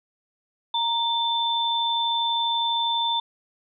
sine tone pair together, 932.3 / 3540 Hz, A#5 / A7, 0 / +10 cents, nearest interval octave + major seventh, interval 2310 cents, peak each -24 dBFS, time 0.74-3.2 s, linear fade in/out 5 ms, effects none

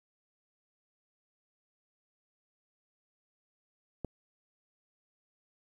click, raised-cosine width 2 ms, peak -22 dBFS, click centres 4.047 s, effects 10-bit

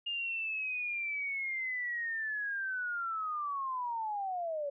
sine linear sweep, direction down, 2833 to 556 Hz, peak -33 dBFS, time 0.06-4.7 s, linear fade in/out 10 ms, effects none

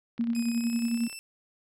click train, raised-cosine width 0.3 ms, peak -32 dBFS, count 32, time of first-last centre 0.18-1.128 s, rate 32.7 Hz
sine tone with tremolo, 233.1 Hz, A#3, in tune, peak -23 dBFS, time 0.19-1.08 s, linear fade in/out 5 ms, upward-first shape sine, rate 11 Hz, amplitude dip 50%
15% pulse tone with pitch glide, 2512 to 2661 Hz, D#7 to E7, +16 to +16 cents, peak -32 dBFS, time 0.35-1.19 s, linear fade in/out 0 ms, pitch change +100 cents, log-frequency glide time 0.48-1.06 s
effects none

